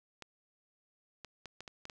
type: clicks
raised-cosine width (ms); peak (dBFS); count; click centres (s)
0.2; -28; 7; 0.223 / 1.247 / 1.457 / 1.606 / 1.678 / 1.854 / 1.898
effects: none